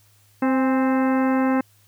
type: harmonic tone with a mistuned harmonic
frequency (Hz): 261.6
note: C4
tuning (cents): 0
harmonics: 1 / 2 / 3 / 4 / 5 / 6 / 7 / 8 / 10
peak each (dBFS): -18 / -26 / -28 / -30 / -34 / -34 / -37 / -38 / -42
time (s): 0.42-1.61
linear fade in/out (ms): 5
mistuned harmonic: 3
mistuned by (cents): +45
effects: added 103 Hz sine -57 dBFS peak until 1.87 s + white hiss -59 dBFS RMS until 1.87 s